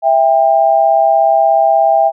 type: tone pair together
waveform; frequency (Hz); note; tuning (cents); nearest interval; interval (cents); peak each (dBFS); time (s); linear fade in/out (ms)
sine; 659.3 / 796; E5 / G5; 0 / +26; minor third; 326; -10; 0.02-2.12; 50
effects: none